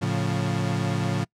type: chord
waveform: 35% pulse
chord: A augmented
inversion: none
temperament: equal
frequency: 110 / 138.59 / 174.61 Hz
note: A2 / C#3 / E#3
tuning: 0 / 0 / 0 cents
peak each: -26 dBFS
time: 0.01-1.25 s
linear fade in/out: 20 ms
effects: noise-tail reverb RT60 0.1 s tail -25 dB re dry + low-pass 8000 Hz 12 dB/octave